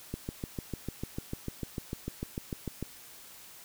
click train, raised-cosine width 3 ms, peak -21 dBFS, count 19, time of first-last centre 0.14-2.827 s, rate 6.7 Hz, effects white hiss -51 dBFS RMS until 3.64 s

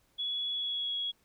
sine tone with pitch glide, 3382 to 3332 Hz, G#7 to G#7, +31 to +5 cents, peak -31 dBFS, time 0.18-1.12 s, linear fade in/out 20 ms, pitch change -26 cents, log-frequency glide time 0.52-0.96 s, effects pink hiss -70 dBFS RMS until 1.24 s

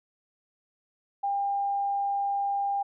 sine tone, 800 Hz, G5, 35 cents sharp, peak -25 dBFS, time 1.23-2.83 s, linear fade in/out 10 ms, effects none

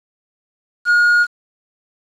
triangle tone with quantisation, 1435 Hz, F6, 47 cents sharp, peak -8 dBFS, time 0.85-1.27 s, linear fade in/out 50 ms, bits 6, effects low-pass 7000 Hz 12 dB/octave

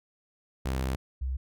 sawtooth / sine tone pair in turn, 65.41 / 65.15 Hz, C2 / C2, 0 / -7 cents, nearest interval unison, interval 7 cents, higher first, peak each -24 / -28 dBFS, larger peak first, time 0.65-0.96 / 1.21-1.37 s, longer first, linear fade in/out 10 ms, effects none

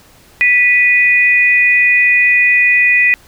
sine tone pair together, 1969 / 2476 Hz, B6 / D#7, -6 / -9 cents, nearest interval major third, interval 397 cents, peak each -10 dBFS, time 0.41-3.14 s, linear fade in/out 0 ms, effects pink hiss -45 dBFS RMS until 3.27 s

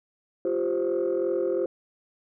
sine chord, F suspended second, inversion none, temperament equal, 349.2 / 392 / 523.3 Hz, F4 / G4 / C5, 0 / 0 / 0 cents, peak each -26 / -27 / -26 dBFS, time 0.45-1.66 s, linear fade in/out 2 ms, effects tanh soft clip ceiling -18 dBFS

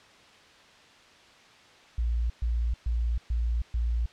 sine tone bursts, 58.2 Hz, A#1, 2 cents flat, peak -24 dBFS, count 5, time 1.98-4.06 s, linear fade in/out 5 ms, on 320 ms, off 120 ms, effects white hiss -54 dBFS RMS until 4.12 s + low-pass 4000 Hz 12 dB/octave

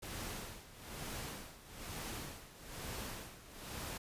pink noise with tremolo, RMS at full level -43 dBFS, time 0.02-3.98 s, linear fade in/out 10 ms, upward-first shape sine, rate 1.1 Hz, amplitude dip 80%, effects resampled to 32000 Hz

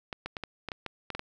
clicks, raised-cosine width 0.3 ms, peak -19 dBFS, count 10, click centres 0.128 / 0.26 / 0.368 / 0.437 / 0.687 / 0.718 / 0.863 / 1.103 / 1.15 / 1.194 s, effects none

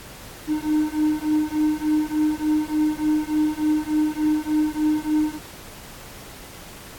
triangle beating tone pair, 304 / 307.4 Hz, D#4 / D#4, -40 / -21 cents, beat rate 3.4 Hz, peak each -20 / -20 dBFS, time 0.47-5.39 s, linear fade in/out 50 ms, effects pink hiss -41 dBFS RMS until 6.98 s + AAC 64 kbps

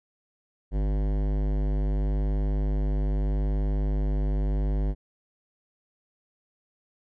sine tone with hard clipping, 50.4 Hz, G1, 49 cents sharp, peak -25 dBFS, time 0.71-4.95 s, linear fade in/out 50 ms, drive 18 dB, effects none

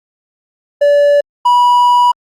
triangle tone pair in turn, 577 / 976 Hz, D5 / B5, -31 / -21 cents, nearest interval major sixth, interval 910 cents, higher second, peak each -4 dBFS, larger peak neither, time 0.81-1.21 / 1.45-2.12 s, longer second, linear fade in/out 10 ms, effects Opus 48 kbps

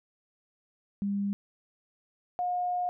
sine tone pair in turn, 200.6 / 717.1 Hz, G3 / F5, +40 / +46 cents, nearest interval octave + minor seventh, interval 2206 cents, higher second, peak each -27 dBFS, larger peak neither, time 1.02-1.33 / 2.39-2.89 s, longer second, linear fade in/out 0 ms, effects none

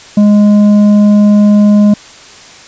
triangle tone with tanh clipping, 207.2 Hz, G#3, 4 cents flat, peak -4 dBFS, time 0.17-1.94 s, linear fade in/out 5 ms, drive 11 dB, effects white hiss -34 dBFS RMS until 2.67 s + resampled to 16000 Hz

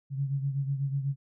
sine beating tone pair, 137.1 / 145.2 Hz, C#3 / D3, -19 / -19 cents, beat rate 8.1 Hz, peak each -28 / -35 dBFS, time 0.1-1.16 s, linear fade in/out 50 ms, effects none

